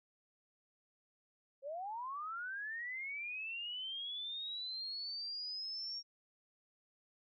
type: linear sweep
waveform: sine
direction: up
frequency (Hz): 523.3 to 5588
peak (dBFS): -40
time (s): 1.62-6.03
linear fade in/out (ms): 50
effects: none